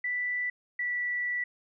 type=tone pair in turn; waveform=sine; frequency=1975.5 / 1958.5 Hz; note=B6 / B6; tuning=0 / -15 cents; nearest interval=unison; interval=15 cents; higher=first; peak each=-28 dBFS; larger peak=neither; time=0.04-0.5 / 0.79-1.44 s; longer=second; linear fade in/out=5 ms; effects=none